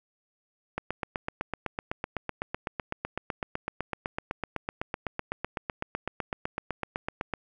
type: click train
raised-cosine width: 0.5 ms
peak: -15 dBFS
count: 53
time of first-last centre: 0.78-7.337 s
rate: 7.93 Hz
effects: none